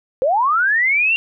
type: linear sweep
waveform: sine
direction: up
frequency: 490.4 to 2794 Hz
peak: -13 dBFS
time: 0.22-1.16 s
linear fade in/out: 0 ms
effects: none